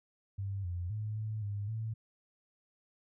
sine tone with pitch steps, 98.5 / 88.1 / 107 / 108.4 / 102 / 111.1 Hz, G2 / F2 / A2 / A2 / G#2 / A2, +9 / +16 / -48 / -25 / -31 / +17 cents, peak -34 dBFS, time 0.38-1.94 s, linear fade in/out 10 ms, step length 260 ms, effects none

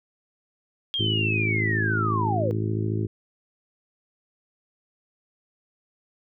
sine linear sweep, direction down, 3263 to 459.8 Hz, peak -24 dBFS, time 0.94-2.51 s, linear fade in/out 0 ms
harmonic tone, 53.9 Hz, A1, 35 cents flat, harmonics 2 / 3 / 4 / 5 / 6 / 7 / 8, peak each -25 / -34 / -33 / -39 / -32 / -33 / -41 dBFS, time 0.99-3.07 s, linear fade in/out 10 ms
effects none

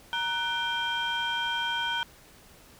sine tone cluster, 937 / 1494 / 2372 / 3176 Hz, A#5 / F#6 / D7 / G7, +9 / +16 / +17 / +22 cents, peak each -31 / -30 / -39 / -30 dBFS, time 0.13-2.03 s, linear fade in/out 0 ms, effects tanh soft clip ceiling -21 dBFS + pink hiss -54 dBFS RMS until 2.79 s

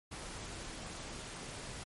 pink noise, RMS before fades -45 dBFS, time 0.11-1.84 s, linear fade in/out 10 ms, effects MP3 48 kbps

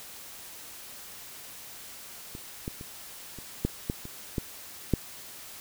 clicks, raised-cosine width 3 ms, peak -27 / -20 / -28 / -30 / -12 / -15 / -27 / -15 / -9 dBFS, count 9, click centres 2.351 / 2.679 / 2.811 / 3.387 / 3.65 / 3.899 / 4.054 / 4.382 / 4.937 s, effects white hiss -45 dBFS RMS until 5.6 s

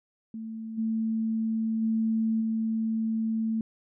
sine tone with level steps, 222.7 Hz, A3, 21 cents sharp, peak -34 / -25 / -23 / -25 dBFS, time 0.34-3.61 s, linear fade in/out 2 ms, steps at 0.77 / 1.81 / 2.4 s, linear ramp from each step 20 ms, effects none

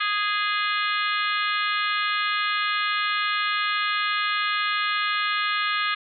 harmonic tone with a mistuned harmonic, 414.1 Hz, G#4, 5 cents flat, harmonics 3 / 4 / 5 / 6 / 7 / 8 / 9 / 10, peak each -26 / -28 / -30 / -32 / -33 / -34 / -35 / -36 dBFS, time 0-5.95 s, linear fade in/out 10 ms, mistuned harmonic 9, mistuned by -66 cents, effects none

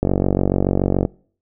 click train, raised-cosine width 2 ms, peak -3 dBFS, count 49, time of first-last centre 0.03-1.051 s, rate 47 Hz, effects noise-tail reverb RT60 0.5 s tail -25 dB re dry

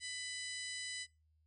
harmonic tone, 997 Hz, B5, 16 cents sharp, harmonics 2 / 3 / 4 / 5 / 6 / 7 / 8 / 9, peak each -46 / -50 / -49 / -48 / -55 / -57 / -50 / -51 dBFS, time 0-1.07 s, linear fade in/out 50 ms, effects noise-tail reverb RT60 0.3 s tail -26 dB re dry + added 78 Hz sine -70 dBFS peak until 1.46 s

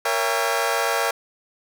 20% pulse chord, A# diminished seventh, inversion none, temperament just, 466.2 / 559.4 / 671.3 / 805.5 Hz, A#4 / C#5 / E5 / G5, 0 / +16 / +31 / +47 cents, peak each -21 dBFS, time 0.05-1.11 s, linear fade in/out 5 ms, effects none

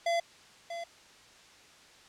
square tone with echo, 680 Hz, F5, 46 cents flat, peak -27 dBFS, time 0.06-0.2 s, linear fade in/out 5 ms, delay 640 ms, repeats 1, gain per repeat -10 dB, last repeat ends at 0.84 s, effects white hiss -56 dBFS RMS until 2.08 s + low-pass 6000 Hz 12 dB/octave

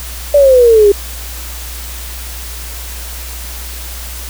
sine exponential sweep, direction down, 587.3 to 396.3 Hz, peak -3 dBFS, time 0.34-0.92 s, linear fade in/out 5 ms, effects added 60 Hz sine -25 dBFS peak until 4.29 s + white hiss -28 dBFS RMS until 4.29 s

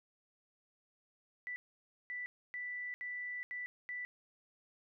sine tone bursts at uneven times, 1975.5 Hz, B6, in tune, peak -39 dBFS, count 6, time 1.47-1.56 / 2.1-2.26 / 2.54-2.94 / 3.01-3.43 / 3.51-3.66 / 3.89-4.05 s, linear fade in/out 0 ms, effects none

